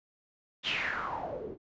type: noise with low-pass filter sweep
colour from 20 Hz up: white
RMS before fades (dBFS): -35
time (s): 0.63-1.58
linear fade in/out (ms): 50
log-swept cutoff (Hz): 3400 to 310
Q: 6.1
effects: resampled to 16000 Hz